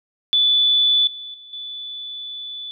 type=tone with level steps; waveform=sine; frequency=3475 Hz; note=A7; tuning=22 cents flat; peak=-13 / -31 / -39 / -29 dBFS; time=0.33-2.71 s; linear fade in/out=0 ms; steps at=1.07 / 1.34 / 1.53 s; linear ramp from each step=2 ms; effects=none